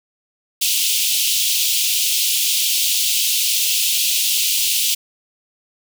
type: high-pass noise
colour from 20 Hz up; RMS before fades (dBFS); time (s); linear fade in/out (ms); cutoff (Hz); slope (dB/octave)
pink; -18; 0.61-4.95; 10; 2700; 48
effects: none